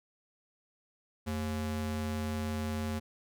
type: ring-modulated tone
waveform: square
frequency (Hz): 155.1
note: D#3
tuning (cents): -5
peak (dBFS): -30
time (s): 1.26-3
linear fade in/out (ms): 20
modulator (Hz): 68.5
effects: none